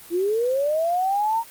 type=linear sweep; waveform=sine; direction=up; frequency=330.2 to 932 Hz; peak=-19 dBFS; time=0.1-1.44 s; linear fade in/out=50 ms; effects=white hiss -44 dBFS RMS until 1.5 s + Opus 24 kbps